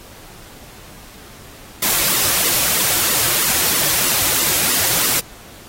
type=noise with flanger; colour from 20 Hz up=white; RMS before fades=-17 dBFS; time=1.82-5.2 s; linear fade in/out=5 ms; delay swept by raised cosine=1.2 to 4.9 ms; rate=3.1 Hz; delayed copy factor=-0.8; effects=pink hiss -41 dBFS RMS until 5.68 s + AAC 48 kbps